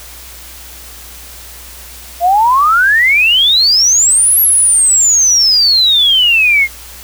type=exponential two-way sweep; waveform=sine; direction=up then down; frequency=670 to 11670 to 2104 Hz; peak=-6 dBFS; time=2.2-6.68 s; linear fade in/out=50 ms; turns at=4.4 s; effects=added 60 Hz sine -36 dBFS peak until 7.03 s + white hiss -33 dBFS RMS until 7.03 s